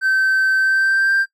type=tone with pitch glide; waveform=triangle; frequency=1545 to 1581.1 Hz; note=G6 to G6; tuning=-26 to +14 cents; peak=-11 dBFS; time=0.01-1.26 s; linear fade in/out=50 ms; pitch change=+40 cents; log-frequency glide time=0.58-1.14 s; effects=noise-tail reverb RT60 0.1 s tail -19 dB re dry + tanh soft clip ceiling -7 dBFS